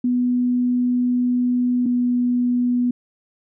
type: tone pair in turn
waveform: sine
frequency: 246.9 / 245.3 Hz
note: B3 / B3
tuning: 0 / -12 cents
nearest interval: unison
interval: 12 cents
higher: first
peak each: -16 dBFS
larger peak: neither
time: 0.04-1.86 / 1.86-2.91 s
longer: first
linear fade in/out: 5 ms
effects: none